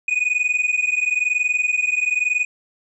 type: tone pair together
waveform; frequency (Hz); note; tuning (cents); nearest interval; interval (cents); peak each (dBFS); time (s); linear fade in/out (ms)
triangle; 2468 / 2489; D#7 / D#7; -15 / 0; unison; 15; -19 / -19; 0.08-2.45; 5
effects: resampled to 22050 Hz